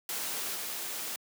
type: noise with level steps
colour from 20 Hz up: white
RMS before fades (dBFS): -35 / -37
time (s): 0.09-1.16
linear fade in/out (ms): 2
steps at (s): 0.55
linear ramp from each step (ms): 5
effects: high-pass 200 Hz 12 dB/octave